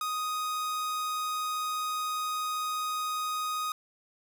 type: tone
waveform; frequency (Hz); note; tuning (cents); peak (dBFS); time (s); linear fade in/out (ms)
45% pulse; 1247; D#6; +3; -30; 0.01-3.72; 2
effects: none